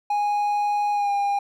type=tone with pitch glide; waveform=triangle; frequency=826 to 806.7 Hz; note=G#5 to G5; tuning=-10 to +49 cents; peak=-18 dBFS; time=0.1-1.39 s; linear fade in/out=5 ms; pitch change=-41 cents; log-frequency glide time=0.93-1.11 s; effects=none